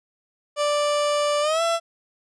30% pulse tone with pitch glide, 587.3 to 670.7 Hz, D5 to E5, 0 to +30 cents, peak -17 dBFS, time 0.56-1.8 s, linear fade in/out 50 ms, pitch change +230 cents, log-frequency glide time 1.41-1.62 s, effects resampled to 22050 Hz

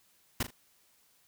pink noise with echo, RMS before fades -30 dBFS, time 0.4-0.43 s, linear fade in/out 5 ms, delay 39 ms, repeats 2, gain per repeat -11 dB, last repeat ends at 0.508 s, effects white hiss -67 dBFS RMS until 1.27 s

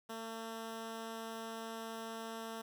10% pulse tone, 225.4 Hz, A3, 42 cents sharp, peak -34 dBFS, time 0.09-2.62 s, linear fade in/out 10 ms, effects none

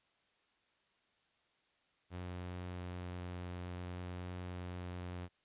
sawtooth tone with vibrato, 89.5 Hz, F2, 43 cents sharp, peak -38 dBFS, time 2.1-5.29 s, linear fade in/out 50 ms, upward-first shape triangle, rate 0.54 Hz, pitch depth 8 cents each way, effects white hiss -75 dBFS RMS until 5.44 s + resampled to 8000 Hz

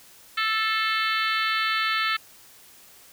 harmonic tone with a mistuned harmonic, 440 Hz, A4, in tune, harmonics 3 / 4 / 5 / 6 / 7 / 8 / 9 / 10, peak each -26 / -28 / -30 / -32 / -33 / -34 / -35 / -36 dBFS, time 0.37-2.17 s, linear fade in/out 10 ms, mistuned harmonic 5, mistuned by -27 cents, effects white hiss -51 dBFS RMS until 3.12 s

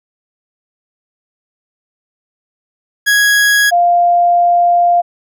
40% pulse / sine tone pair in turn, 1661.2 / 698.4 Hz, G#6 / F5, 0 / 0 cents, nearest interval octave + minor third, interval 1500 cents, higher first, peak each -7 dBFS, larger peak neither, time 3.06-3.71 / 3.71-5.02 s, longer second, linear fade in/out 20 ms, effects none

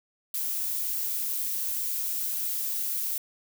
violet noise, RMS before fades -30 dBFS, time 0.34-3.18 s, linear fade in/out 2 ms, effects none

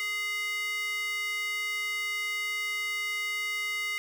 square tone with high-pass filter, 415.3 Hz, G#4, in tune, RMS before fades -32 dBFS, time 0-3.98 s, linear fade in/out 0 ms, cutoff 2100 Hz, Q 4, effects none

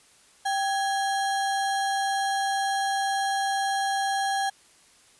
sine tone with sample-and-hold, 784 Hz, G5, in tune, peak -23 dBFS, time 0.45-4.5 s, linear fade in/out 10 ms, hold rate 2450 Hz, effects white hiss -57 dBFS RMS until 5.19 s + resampled to 24000 Hz

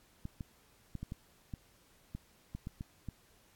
clicks, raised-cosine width 5 ms, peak -28 dBFS, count 11, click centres 0.254 / 0.408 / 0.953 / 1.03 / 1.121 / 1.538 / 2.15 / 2.55 / 2.671 / 2.809 / 3.087 s, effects pink hiss -66 dBFS RMS until 3.55 s + AAC 64 kbps

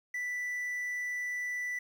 triangle tone with quantisation, 1975.5 Hz, B6, in tune, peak -31 dBFS, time 0.14-1.79 s, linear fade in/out 5 ms, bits 10, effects none

